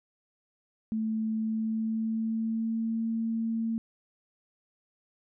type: tone with pitch glide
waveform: sine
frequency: 220 to 226.2 Hz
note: A3 to A3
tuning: 0 to +48 cents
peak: -27 dBFS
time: 0.92-3.78 s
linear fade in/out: 0 ms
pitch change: +48 cents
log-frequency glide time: 1.36-3.03 s
effects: none